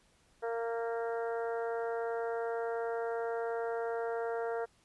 harmonic tone with a mistuned harmonic, 230.7 Hz, A#3, 18 cents flat, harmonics 2 / 3 / 4 / 5 / 6 / 7 / 8, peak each -34 / -39 / -45 / -52 / -45 / -50 / -53 dBFS, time 0.42-4.66 s, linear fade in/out 20 ms, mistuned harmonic 8, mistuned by +15 cents, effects pink hiss -68 dBFS RMS until 4.84 s + resampled to 24000 Hz

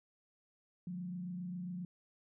sine tone with frequency modulation, 179.1 Hz, F3, 44 cents sharp, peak -39 dBFS, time 0.87-1.85 s, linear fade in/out 2 ms, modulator 27.4 Hz, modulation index 0.46, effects none

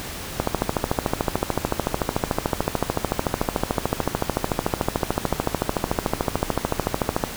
click train, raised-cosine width 1 ms, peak -5 dBFS, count 94, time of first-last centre 0.4-7.238 s, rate 13.6 Hz, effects pink hiss -33 dBFS RMS until 7.36 s

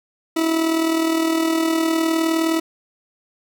40% pulse tone with amplitude modulation, 325.1 Hz, E4, 24 cents flat, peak -14 dBFS, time 0.36-2.6 s, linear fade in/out 10 ms, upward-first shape sine, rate 39.5 Hz, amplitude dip 50%, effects none

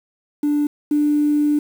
triangle tone pair in turn, 293.7 / 295.6 Hz, D4 / D4, 0 / +11 cents, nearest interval unison, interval 11 cents, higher second, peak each -12 / -10 dBFS, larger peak second, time 0.43-0.67 / 0.91-1.59 s, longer second, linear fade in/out 5 ms, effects tanh soft clip ceiling -12 dBFS + 7-bit

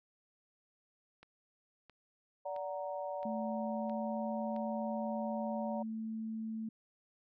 click train, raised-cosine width 0.3 ms, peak -39 dBFS, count 6, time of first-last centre 1.23-4.563 s, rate 1.5 Hz
sine chord, D augmented, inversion none, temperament equal with one note detuned, 579.9 / 740 / 932.3 Hz, D5 / F#5 / A#5, -22 / 0 / 0 cents, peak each -39 / -43 / -44 dBFS, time 2.45-5.83 s, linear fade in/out 10 ms
sine tone with pitch glide, 220 to 221.5 Hz, A3 to A3, 0 to +12 cents, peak -37 dBFS, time 3.25-6.69 s, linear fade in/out 5 ms, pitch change +12 cents, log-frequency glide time 3.46-4.27 s
effects none

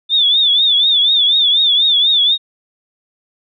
sine tone with vibrato, 3536 Hz, A7, 8 cents sharp, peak -9 dBFS, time 0.09-2.38 s, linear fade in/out 50 ms, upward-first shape triangle, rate 4.1 Hz, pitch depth 120 cents each way, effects none

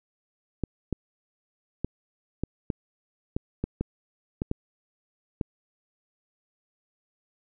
clicks, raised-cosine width 3 ms, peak -14 dBFS, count 11, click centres 0.637 / 0.927 / 1.846 / 2.436 / 2.702 / 3.365 / 3.64 / 3.81 / 4.419 / 4.514 / 5.412 s, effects none

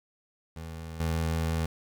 25% pulse tone with level steps, 81.3 Hz, E2, 23 cents flat, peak -34 / -23 dBFS, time 0.56-1.66 s, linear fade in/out 5 ms, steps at 1 s, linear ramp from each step 5 ms, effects 10-bit

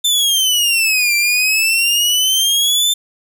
sawtooth exponential two-way sweep, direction down then up, 3575 to 2349 to 3575 Hz, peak -9 dBFS, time 0.04-2.94 s, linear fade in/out 10 ms, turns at 1.15 s, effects none

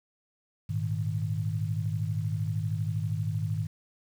sine chord, Ab suspended second, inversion none, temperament equal, 103.83 / 116.54 / 155.56 Hz, Ab2 / Bb2 / Eb3, 0 / 0 / 0 cents, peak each -30 / -34 / -32 dBFS, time 0.69-3.67 s, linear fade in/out 10 ms, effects 9-bit

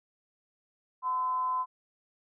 sine tone with frequency modulation, 1021 Hz, C6, 43 cents flat, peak -27 dBFS, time 1.02-1.66 s, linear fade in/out 50 ms, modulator 289 Hz, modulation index 0.22, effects none

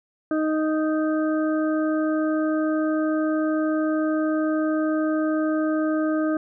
harmonic tone, 311.1 Hz, D#4, in tune, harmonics 1 / 2 / 4 / 5, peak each -21 / -27 / -33 / -35 dBFS, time 0.31-6.37 s, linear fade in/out 2 ms, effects none

